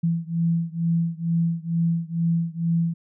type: beating tone pair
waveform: sine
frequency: 166.4 / 168.6 Hz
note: E3 / E3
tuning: +17 / +39 cents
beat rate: 2.2 Hz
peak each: -23 / -24 dBFS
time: 0.03-2.94 s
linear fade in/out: 10 ms
effects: none